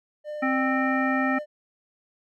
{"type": "tone with vibrato", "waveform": "triangle", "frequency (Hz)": 600, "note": "D5", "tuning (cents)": 37, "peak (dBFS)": -29, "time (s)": [0.24, 1.46], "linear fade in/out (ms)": 50, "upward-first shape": "triangle", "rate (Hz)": 19, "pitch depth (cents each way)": 9}
{"type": "harmonic tone", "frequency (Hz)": 263.1, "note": "C4", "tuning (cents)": 10, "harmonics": [1, 3, 5, 7, 9], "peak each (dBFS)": [-24, -30, -30, -28, -36], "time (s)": [0.42, 1.39], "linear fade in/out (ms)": 10}
{"effects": []}